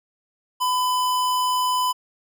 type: tone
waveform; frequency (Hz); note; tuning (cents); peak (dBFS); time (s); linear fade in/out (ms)
square; 1004; B5; +28; -20; 0.6-1.93; 20
effects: none